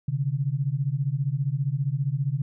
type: beating tone pair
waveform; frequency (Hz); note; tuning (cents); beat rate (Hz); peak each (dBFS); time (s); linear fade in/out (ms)
sine; 131.1 / 146.1; C3 / D3; +4 / -9; 15; -26; 0.08-2.42; 5
effects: none